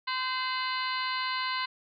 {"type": "harmonic tone with a mistuned harmonic", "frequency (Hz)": 515, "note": "C5", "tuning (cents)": -28, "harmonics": [2, 3, 4, 5, 6, 7, 8, 9], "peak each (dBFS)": [-32, -37, -36, -44, -39, -44, -37, -44], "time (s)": [0.07, 1.66], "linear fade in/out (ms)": 10, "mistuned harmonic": 6, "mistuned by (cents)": -74, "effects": []}